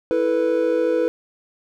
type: chord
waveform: triangle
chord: E suspended fourth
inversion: none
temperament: equal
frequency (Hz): 329.6 / 440 / 493.9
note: E4 / A4 / B4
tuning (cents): 0 / 0 / 0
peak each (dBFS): -21 / -22 / -17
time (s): 0.11-1.08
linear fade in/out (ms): 0
effects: none